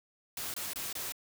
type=noise bursts; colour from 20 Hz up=white; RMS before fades=-38 dBFS; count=4; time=0.37-1.122 s; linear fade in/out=2 ms; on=170 ms; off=24 ms; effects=none